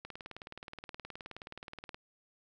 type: click train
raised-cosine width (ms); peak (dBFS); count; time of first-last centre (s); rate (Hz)
0.3; -28; 37; 0.05-1.945; 19
effects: none